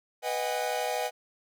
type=chord; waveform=45% pulse; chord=G# minor seventh; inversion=first; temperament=equal with one note detuned; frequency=493.9 / 622.3 / 740 / 812.1 Hz; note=B4 / D#5 / F#5 / G#5; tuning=0 / 0 / 0 / -39 cents; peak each=-34 dBFS; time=0.22-1.11 s; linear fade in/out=50 ms; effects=none